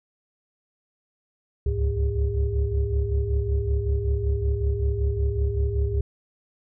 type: tone cluster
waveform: sine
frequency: 67.7 / 73 / 105.2 / 403.6 Hz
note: C#2 / D2 / G#2 / G#4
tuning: -40 / -10 / +23 / -49 cents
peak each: -24 / -25 / -27 / -30 dBFS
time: 1.66-6.01 s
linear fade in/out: 5 ms
effects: tanh soft clip ceiling -12 dBFS